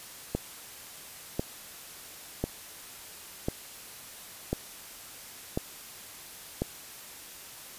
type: click train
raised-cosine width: 2 ms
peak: -14 dBFS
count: 7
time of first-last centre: 0.35-6.62 s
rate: 0.957 Hz
effects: white hiss -46 dBFS RMS until 7.78 s + resampled to 32000 Hz